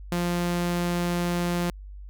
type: tone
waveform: sawtooth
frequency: 174.61 Hz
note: F3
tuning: in tune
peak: -20 dBFS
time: 0.12-1.7 s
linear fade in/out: 2 ms
effects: added 49 Hz sine -38 dBFS peak until 2.09 s